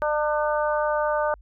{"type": "harmonic tone", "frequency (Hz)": 300.4, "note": "D4", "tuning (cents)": 39, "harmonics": [2, 3, 4, 5], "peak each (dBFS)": [-23, -27, -29, -31], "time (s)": [0.02, 1.34], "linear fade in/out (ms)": 0, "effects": ["added 50 Hz sine -46 dBFS peak until 1.41 s"]}